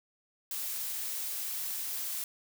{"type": "noise", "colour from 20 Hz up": "blue", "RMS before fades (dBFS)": -36, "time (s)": [0.51, 2.24], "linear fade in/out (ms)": 2, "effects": []}